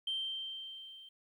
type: tone with level ramp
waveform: sine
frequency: 3136 Hz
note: G7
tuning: in tune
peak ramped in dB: -31 to -51 dBFS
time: 0.07-1.09 s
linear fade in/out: 5 ms
effects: tanh soft clip ceiling -29 dBFS + 12-bit